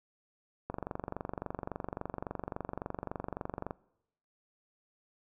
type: click train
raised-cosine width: 1 ms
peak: -22 dBFS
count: 72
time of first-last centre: 0.7-3.708 s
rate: 23.6 Hz
effects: noise-tail reverb RT60 0.8 s tail -22 dB re dry